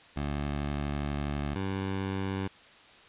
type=tone pair in turn; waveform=15% pulse; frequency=72.2 / 96.38 Hz; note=D2 / G2; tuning=-29 / -29 cents; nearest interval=perfect fourth; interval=500 cents; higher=second; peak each=-24 dBFS; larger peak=neither; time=0.16-1.55 / 1.55-2.48 s; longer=first; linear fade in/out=10 ms; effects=white hiss -54 dBFS RMS until 3.08 s + resampled to 8000 Hz